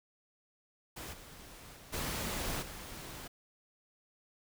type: noise with level steps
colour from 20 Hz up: pink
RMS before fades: -44 / -52 / -54 / -37 / -46 dBFS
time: 0.96-3.28 s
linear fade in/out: 10 ms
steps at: 1.12 / 1.75 / 1.92 / 2.61 s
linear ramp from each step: 20 ms
effects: none